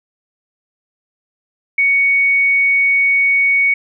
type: tone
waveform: sine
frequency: 2230 Hz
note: C#7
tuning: 10 cents sharp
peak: -10 dBFS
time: 1.78-3.74 s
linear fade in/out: 5 ms
effects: none